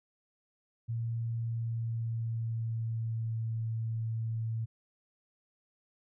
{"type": "tone with pitch glide", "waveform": "sine", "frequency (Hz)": [115.4, 112.83], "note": ["A#2", "A2"], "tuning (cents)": [-17, 44], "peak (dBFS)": -31, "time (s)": [0.88, 4.66], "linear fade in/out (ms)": 20, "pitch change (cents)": -39, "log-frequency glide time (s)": [1.3, 3.45], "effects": []}